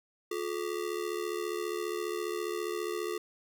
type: ring-modulated tone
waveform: square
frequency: 392 Hz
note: G4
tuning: in tune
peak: -30 dBFS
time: 0.31-3.18 s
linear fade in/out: 5 ms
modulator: 37.4 Hz
effects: none